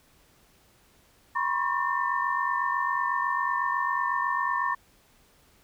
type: tone cluster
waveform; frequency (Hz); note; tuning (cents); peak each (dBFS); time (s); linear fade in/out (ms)
sine; 975 / 1061 / 1109 / 1799; B5 / C6 / C#6 / A6; -23 / +24 / 0 / +38; -30; 1.35-4.75; 10
effects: pink hiss -61 dBFS RMS until 5.63 s